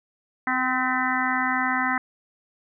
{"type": "harmonic tone with a mistuned harmonic", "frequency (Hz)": 256.8, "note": "C4", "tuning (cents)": -32, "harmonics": [1, 3, 4, 5, 6, 7, 8], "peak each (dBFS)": [-29, -29, -29, -29, -29, -29, -29], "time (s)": [0.47, 1.98], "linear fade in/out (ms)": 2, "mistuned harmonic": 8, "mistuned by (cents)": -48, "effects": []}